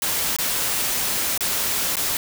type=noise with dropouts; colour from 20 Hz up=white; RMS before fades=-23 dBFS; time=0.02-2.17 s; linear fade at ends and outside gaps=1 ms; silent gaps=0.364-0.386 / 1.377-1.407 / 1.956-1.968 s; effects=none